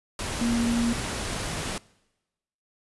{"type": "tone in noise", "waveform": "sine", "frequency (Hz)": 234.6, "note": "A#3", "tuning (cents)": 11, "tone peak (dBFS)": -22, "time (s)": [0.41, 0.93], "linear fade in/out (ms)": 2, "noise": "pink", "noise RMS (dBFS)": -31, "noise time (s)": [0.19, 1.78], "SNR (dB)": 6, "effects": ["noise-tail reverb RT60 1.0 s tail -23 dB re dry", "resampled to 24000 Hz"]}